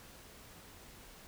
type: silence
effects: pink hiss -55 dBFS RMS until 1.27 s